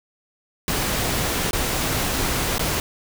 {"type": "noise with dropouts", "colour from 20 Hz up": "pink", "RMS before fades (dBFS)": -23, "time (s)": [0.68, 2.8], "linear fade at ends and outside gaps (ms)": 1, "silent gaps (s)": [[1.51, 1.531], [2.582, 2.594]], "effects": []}